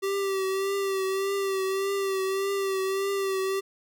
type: tone with vibrato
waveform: square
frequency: 388.7 Hz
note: G4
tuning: 15 cents flat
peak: -26 dBFS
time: 0.02-3.61 s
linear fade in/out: 20 ms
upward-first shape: triangle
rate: 1.7 Hz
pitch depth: 41 cents each way
effects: none